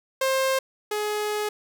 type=tone pair in turn; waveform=sawtooth; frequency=530 / 420.7 Hz; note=C5 / G#4; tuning=+22 / +22 cents; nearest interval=major third; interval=400 cents; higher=first; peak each=-17 / -21 dBFS; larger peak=first; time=0.21-0.59 / 0.91-1.49 s; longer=second; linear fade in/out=5 ms; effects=none